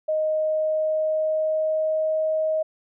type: tone with pitch glide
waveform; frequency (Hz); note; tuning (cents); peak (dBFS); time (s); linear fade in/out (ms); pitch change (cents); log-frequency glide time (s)
sine; 622.3 to 628.8; D#5 to D#5; 0 to +18; -20; 0.08-2.63; 10; +18; 0.32-2.27
effects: none